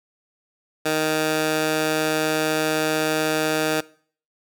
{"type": "tone with high-pass filter", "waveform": "15% pulse", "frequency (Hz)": 155.8, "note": "D#3", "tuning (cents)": 3, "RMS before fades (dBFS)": -22, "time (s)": [0.85, 3.81], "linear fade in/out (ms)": 10, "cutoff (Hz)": 340, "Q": 0.56, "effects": ["noise-tail reverb RT60 0.5 s tail -22 dB re dry"]}